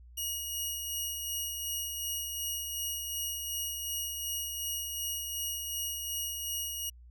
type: tone with tremolo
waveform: 10% pulse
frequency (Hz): 2886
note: F#7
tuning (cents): -44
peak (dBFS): -24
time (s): 0.17-6.9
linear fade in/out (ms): 10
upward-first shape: sine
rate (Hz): 2.7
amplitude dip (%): 35
effects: added 60 Hz sine -50 dBFS peak until 7.1 s